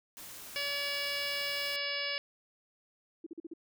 white noise, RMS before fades -47 dBFS, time 0.17-1.76 s, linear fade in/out 0 ms
harmonic tone, 570 Hz, C#5, 48 cents sharp, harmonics 1 / 2 / 3 / 4 / 5 / 6 / 7 / 8 / 9, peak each -42 / -48 / -41 / -38 / -39 / -44 / -45 / -44 / -40 dBFS, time 0.56-2.18 s, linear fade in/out 0 ms
sine tone bursts, 329.6 Hz, E4, in tune, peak -39 dBFS, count 5, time 3.24-3.537 s, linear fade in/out 5 ms, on 25 ms, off 43 ms
effects none

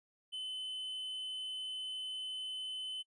triangle tone, 3037 Hz, F#7, 44 cents sharp, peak -37 dBFS, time 0.32-3.03 s, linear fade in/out 20 ms, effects noise-tail reverb RT60 0.1 s tail -21 dB re dry + resampled to 22050 Hz

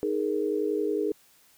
sine chord, D# suspended fourth, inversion none, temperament equal, 311.1 / 415.3 / 466.2 Hz, D#4 / G#4 / A#4, 0 / 0 / 0 cents, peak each -30 / -27 / -31 dBFS, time 0.03-1.12 s, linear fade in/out 0 ms, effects white hiss -60 dBFS RMS until 1.57 s

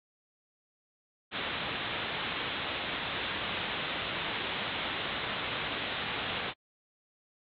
white low-pass noise, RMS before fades -35 dBFS, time 1.31-6.54 s, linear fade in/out 50 ms, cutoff 3800 Hz, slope 96 dB/octave, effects high-pass 60 Hz 12 dB/octave + AAC 64 kbps

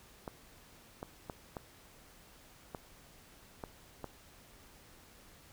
clicks, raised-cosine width 1 ms, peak -26 dBFS, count 7, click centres 0.278 / 1.029 / 1.298 / 1.568 / 2.748 / 3.638 / 4.043 s, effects pink hiss -59 dBFS RMS until 5.52 s

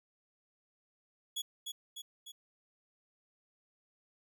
sawtooth tone with echo, 3369 Hz, G#7, 24 cents sharp, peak -32 dBFS, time 1.36-1.42 s, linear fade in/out 10 ms, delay 300 ms, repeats 3, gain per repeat -4 dB, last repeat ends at 2.32 s, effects none

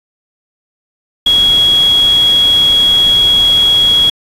sine tone in noise, 3322 Hz, G#7, in tune, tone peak -6 dBFS, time 1.26-4.1 s, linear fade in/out 5 ms, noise pink, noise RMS -24 dBFS, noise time 1.26-4.1 s, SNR +15 dB, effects resampled to 32000 Hz

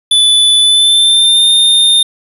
square tone with pitch glide, 3483 to 3633 Hz, A7 to A#7, -18 to -45 cents, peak -6 dBFS, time 0.11-2.03 s, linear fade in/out 5 ms, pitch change +73 cents, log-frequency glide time 0.6-1.5 s, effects resampled to 32000 Hz + 7-bit

